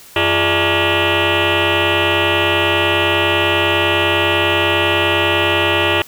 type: tone with frequency modulation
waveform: sine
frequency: 1169 Hz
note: D6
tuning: 8 cents flat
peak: -11 dBFS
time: 0.16-6.02 s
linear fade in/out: 2 ms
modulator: 252 Hz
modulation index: 7.8
effects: tanh soft clip ceiling -7 dBFS + white hiss -41 dBFS RMS until 6.07 s